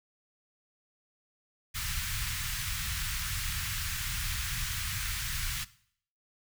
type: band-stop noise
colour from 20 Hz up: pink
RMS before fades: -34 dBFS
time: 1.74-5.65 s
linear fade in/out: 20 ms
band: 130 to 1400 Hz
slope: 24 dB/octave
effects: noise-tail reverb RT60 0.6 s tail -18 dB re dry